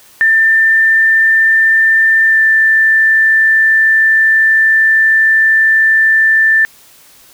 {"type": "tone with pitch glide", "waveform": "sine", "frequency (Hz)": [1788, 1773.6], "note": ["A6", "A6"], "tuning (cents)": [27, 13], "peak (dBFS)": -6, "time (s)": [0.21, 6.65], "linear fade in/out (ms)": 0, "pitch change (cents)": -14, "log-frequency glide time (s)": [2.27, 2.4], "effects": ["white hiss -43 dBFS RMS until 7.33 s"]}